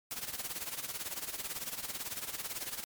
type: noise with tremolo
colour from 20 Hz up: white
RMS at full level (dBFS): -37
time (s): 0.11-2.84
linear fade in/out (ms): 0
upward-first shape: sine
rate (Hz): 18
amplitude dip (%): 75
effects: MP3 96 kbps